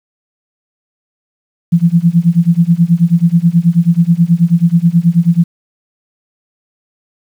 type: tone with tremolo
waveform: sine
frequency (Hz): 170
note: F3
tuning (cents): -46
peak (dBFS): -3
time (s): 1.72-5.44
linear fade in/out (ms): 10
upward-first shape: sine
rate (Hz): 9.3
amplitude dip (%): 95
effects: 7-bit